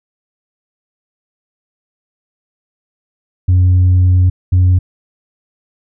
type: tone bursts at uneven times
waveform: sine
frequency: 91 Hz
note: F#2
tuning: 28 cents flat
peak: -4 dBFS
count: 2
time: 3.48-4.3 / 4.52-4.79 s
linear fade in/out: 10 ms
effects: tanh soft clip ceiling -5 dBFS